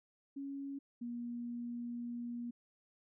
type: tone pair in turn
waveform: sine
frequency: 277.2 / 238.8 Hz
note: C#4 / A#3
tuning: 0 / +42 cents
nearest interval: minor third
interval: 258 cents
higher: first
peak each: -40 / -39 dBFS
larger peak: second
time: 0.36-0.79 / 1.01-2.51 s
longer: second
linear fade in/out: 10 ms
effects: none